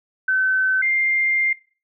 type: tone pair in turn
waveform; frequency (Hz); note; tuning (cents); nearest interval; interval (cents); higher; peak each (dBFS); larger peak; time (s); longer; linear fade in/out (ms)
sine; 1527 / 2105; G6 / C7; -46 / +10; tritone; 556; second; -16 / -17; first; 0.28-0.82 / 0.82-1.53; second; 5
effects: noise-tail reverb RT60 0.4 s tail -20 dB re dry